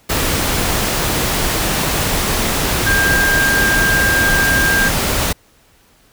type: tone in noise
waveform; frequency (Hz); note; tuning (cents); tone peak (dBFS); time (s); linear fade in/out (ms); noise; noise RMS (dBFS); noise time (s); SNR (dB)
sine; 1597; G6; +32; -13; 2.86-4.89; 10; pink; -17; 0.09-5.33; +1
effects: pink hiss -52 dBFS RMS until 6.12 s